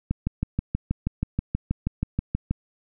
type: click train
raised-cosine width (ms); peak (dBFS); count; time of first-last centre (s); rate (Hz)
5; -11; 16; 0.11-2.51; 6.25
effects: none